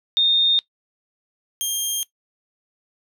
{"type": "tone pair in turn", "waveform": ["sine", "15% pulse"], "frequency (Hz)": [3662, 3207], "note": ["A#7", "G7"], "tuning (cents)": [-32, 39], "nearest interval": "major second", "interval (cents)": 229, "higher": "first", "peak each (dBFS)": -14, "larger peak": "neither", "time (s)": [[0.17, 0.59], [1.61, 2.03]], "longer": "neither", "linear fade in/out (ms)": 0, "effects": ["noise-tail reverb RT60 0.1 s tail -19 dB re dry"]}